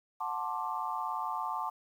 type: chord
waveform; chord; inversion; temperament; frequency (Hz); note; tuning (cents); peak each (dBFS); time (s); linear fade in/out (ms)
sine; D dominant seventh; first; just; 734.2 / 881 / 1057.2 / 1174.7; F#5 / A5 / C6 / D6; -14 / +2 / +18 / 0; -40 / -36 / -38 / -38; 0.2-1.7; 10
effects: 10-bit